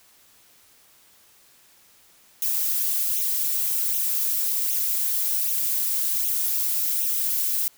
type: noise with flanger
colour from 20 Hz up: violet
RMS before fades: -24 dBFS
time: 2.42-7.68 s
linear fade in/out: 0 ms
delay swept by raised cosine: 0.31 to 5.81 ms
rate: 1.3 Hz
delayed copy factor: +0.7
effects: white hiss -56 dBFS RMS until 7.77 s